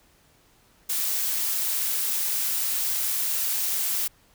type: noise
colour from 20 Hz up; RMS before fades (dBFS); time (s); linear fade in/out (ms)
blue; -26; 0.89-4.08; 10
effects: pink hiss -60 dBFS RMS until 4.34 s